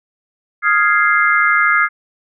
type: chord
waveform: sine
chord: F minor seventh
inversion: third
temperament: equal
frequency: 1244.5 / 1396.9 / 1661.2 / 2093 Hz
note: Eb6 / F6 / Ab6 / C7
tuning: 0 / 0 / 0 / 0 cents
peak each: -16 dBFS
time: 0.62-1.89 s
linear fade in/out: 50 ms
effects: none